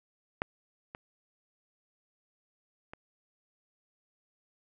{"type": "clicks", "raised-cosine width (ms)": 0.5, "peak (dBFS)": [-14, -26, -28], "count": 3, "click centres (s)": [0.419, 0.949, 2.935], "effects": []}